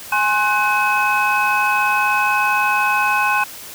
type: tone cluster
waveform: sine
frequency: 830 / 1063 / 1499 / 2550 Hz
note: G#5 / C6 / F#6 / D#7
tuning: -1 / +27 / +22 / +42 cents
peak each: -19 dBFS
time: 0.12-3.44 s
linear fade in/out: 5 ms
effects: tanh soft clip ceiling -7 dBFS + white hiss -35 dBFS RMS until 3.74 s